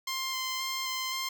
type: tone with vibrato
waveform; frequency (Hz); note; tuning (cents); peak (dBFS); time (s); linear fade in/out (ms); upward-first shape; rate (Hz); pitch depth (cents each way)
10% pulse; 1048; C6; +2; -23; 0.07-1.29; 5; square; 1.9; 12
effects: none